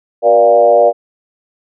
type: tone with frequency modulation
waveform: sine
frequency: 587.3 Hz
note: D5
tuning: in tune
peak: -5 dBFS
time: 0.22-0.93 s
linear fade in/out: 50 ms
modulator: 109 Hz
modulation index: 1.2
effects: none